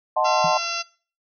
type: chord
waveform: sine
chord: D# diminished seventh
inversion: none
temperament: equal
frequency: 622.3 / 740 / 880 / 1046.5 Hz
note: D#5 / F#5 / A5 / C6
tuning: 0 / 0 / 0 / 0 cents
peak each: -23 dBFS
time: 0.16-0.58 s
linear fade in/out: 10 ms
type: harmonic tone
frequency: 680 Hz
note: F5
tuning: 46 cents flat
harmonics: 1 / 2 / 3 / 4 / 5 / 6 / 7 / 8 / 9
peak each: -37 / -30 / -40 / -29 / -39 / -37 / -33 / -35 / -35 dBFS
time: 0.24-0.83 s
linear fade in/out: 20 ms
type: tone with exponential decay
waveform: sine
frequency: 164.4 Hz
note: E3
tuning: 4 cents flat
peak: -24 dBFS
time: 0.44-0.54 s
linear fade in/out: 5 ms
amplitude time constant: 21 ms
effects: noise-tail reverb RT60 0.4 s tail -21 dB re dry